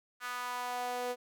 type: tone with high-pass filter sweep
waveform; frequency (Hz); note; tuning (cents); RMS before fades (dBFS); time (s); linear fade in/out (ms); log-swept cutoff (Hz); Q
sawtooth; 246.9; B3; 0; -37; 0.2-1.16; 50; 1400 to 510; 3.1
effects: none